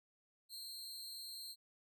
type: tone with amplitude modulation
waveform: sawtooth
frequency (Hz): 4186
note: C8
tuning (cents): 0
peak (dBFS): -40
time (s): 0.49-1.56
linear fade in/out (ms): 50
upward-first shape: sine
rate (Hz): 224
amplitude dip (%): 85
effects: none